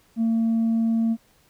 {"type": "tone with tanh clipping", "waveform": "triangle", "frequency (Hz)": 226.9, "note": "A#3", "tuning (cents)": -47, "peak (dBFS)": -19, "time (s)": [0.16, 1.17], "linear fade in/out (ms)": 50, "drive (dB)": 6, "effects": ["pink hiss -60 dBFS RMS until 1.49 s"]}